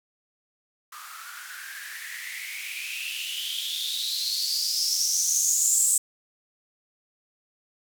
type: noise with band-pass filter sweep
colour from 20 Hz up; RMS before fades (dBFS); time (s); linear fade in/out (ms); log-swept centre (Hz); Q
violet; -28; 0.92-5.98; 5; 1200 to 8000; 8.8
effects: none